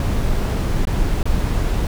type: noise with dropouts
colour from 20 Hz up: brown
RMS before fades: -18 dBFS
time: 0-1.87 s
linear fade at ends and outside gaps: 2 ms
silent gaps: 0.853-0.871 / 1.23-1.255 s
effects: none